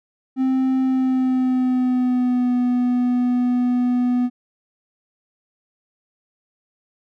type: tone with pitch glide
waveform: triangle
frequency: 261.6 to 246.9 Hz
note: C4 to B3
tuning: 0 to 0 cents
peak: -14 dBFS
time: 0.36-4.3 s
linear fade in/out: 50 ms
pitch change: -100 cents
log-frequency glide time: 0.82-2.54 s
effects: none